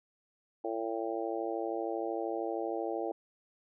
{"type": "harmonic tone", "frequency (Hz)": 112.9, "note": "A2", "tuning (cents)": 45, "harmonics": [3, 4, 5, 6, 7], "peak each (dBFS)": [-37, -38, -39, -40, -40], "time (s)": [0.64, 3.12], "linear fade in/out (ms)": 5, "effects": []}